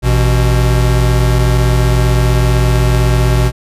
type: tone pair together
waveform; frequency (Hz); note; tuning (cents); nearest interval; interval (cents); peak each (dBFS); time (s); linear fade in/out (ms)
square; 55.16 / 123.47; A1 / B2; +5 / 0; octave + major second; 1395; -12; 0.02-3.52; 50
effects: resampled to 32000 Hz